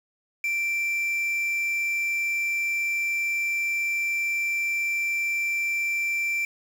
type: tone with quantisation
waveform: triangle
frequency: 2349 Hz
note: D7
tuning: in tune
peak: -22 dBFS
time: 0.44-6.45 s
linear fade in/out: 2 ms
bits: 7
effects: none